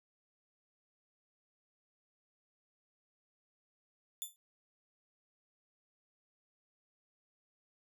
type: tone with exponential decay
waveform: 5% pulse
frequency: 3520 Hz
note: A7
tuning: in tune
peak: -27 dBFS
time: 4.22-4.36 s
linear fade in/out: 0 ms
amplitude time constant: 30 ms
effects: none